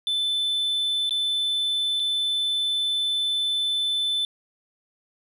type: tone with dropouts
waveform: sine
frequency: 3520 Hz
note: A7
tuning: in tune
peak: -19 dBFS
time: 0.07-4.25 s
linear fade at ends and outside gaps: 1 ms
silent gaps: 1.094-1.108 / 1.997-2 s
effects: tanh soft clip ceiling -21 dBFS